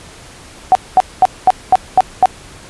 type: tone bursts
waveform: sine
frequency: 750 Hz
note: F#5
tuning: 23 cents sharp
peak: -3 dBFS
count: 7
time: 0.72-2.257 s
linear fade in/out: 0 ms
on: 31 ms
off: 220 ms
effects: pink hiss -37 dBFS RMS until 2.69 s + resampled to 24000 Hz